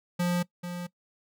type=tone with echo; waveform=square; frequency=176.2 Hz; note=F3; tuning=16 cents sharp; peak=-25 dBFS; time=0.19-0.43 s; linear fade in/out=10 ms; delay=440 ms; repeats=1; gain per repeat=-9 dB; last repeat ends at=0.87 s; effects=noise-tail reverb RT60 0.1 s tail -20 dB re dry